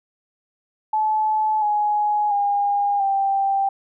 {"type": "tone with pitch steps", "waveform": "sine", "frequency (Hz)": [863, 836.5, 810.8, 785.9], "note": ["A5", "G#5", "G#5", "G5"], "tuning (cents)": [-34, 12, -42, 4], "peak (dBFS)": -17, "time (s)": [0.93, 3.69], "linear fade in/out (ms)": 5, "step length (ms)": 690, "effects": []}